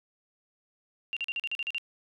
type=tone bursts; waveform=sine; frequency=2775 Hz; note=F7; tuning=12 cents flat; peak=-29 dBFS; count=9; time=1.13-1.782 s; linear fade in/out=0 ms; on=36 ms; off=41 ms; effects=none